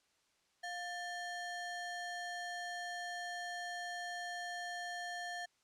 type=ring-modulated tone; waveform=square; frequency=1239 Hz; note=D#6; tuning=8 cents flat; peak=-38 dBFS; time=0.63-5.46 s; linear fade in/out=10 ms; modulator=535 Hz; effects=white hiss -75 dBFS RMS until 5.63 s + low-pass 7000 Hz 12 dB/octave